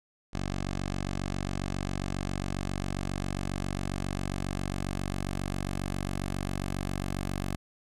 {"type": "tone with low-pass filter sweep", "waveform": "10% pulse", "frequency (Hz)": 47.39, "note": "F#1", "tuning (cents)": 42, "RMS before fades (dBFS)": -33, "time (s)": [0.33, 7.56], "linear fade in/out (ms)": 10, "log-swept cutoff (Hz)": [7000, 12000], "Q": 1.2, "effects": []}